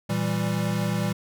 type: chord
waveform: square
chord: E diminished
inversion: second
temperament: equal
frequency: 116.54 / 164.81 / 196 Hz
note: Bb2 / E3 / G3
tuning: 0 / 0 / 0 cents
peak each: -29 / -29 / -28 dBFS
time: 0.09-1.13 s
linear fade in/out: 10 ms
effects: none